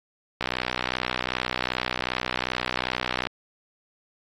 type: click train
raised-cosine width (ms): 0.3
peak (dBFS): -9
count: 180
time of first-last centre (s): 0.41-3.269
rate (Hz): 62.6
effects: AAC 48 kbps